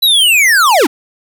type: linear sweep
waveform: square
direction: down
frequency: 4005 to 238.9 Hz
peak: -7 dBFS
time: 0.02-0.87 s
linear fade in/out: 10 ms
effects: none